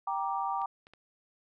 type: chord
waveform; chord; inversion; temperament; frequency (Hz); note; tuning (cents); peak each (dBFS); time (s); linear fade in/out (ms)
sine; G minor; none; just; 784 / 940.8 / 1176; G5 / Bb5 / D6; 0 / +16 / +2; -33 / -34 / -35; 0.07-0.66; 5
type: clicks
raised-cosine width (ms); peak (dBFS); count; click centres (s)
0.3; -37; 3; 0.617 / 0.869 / 0.936
effects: none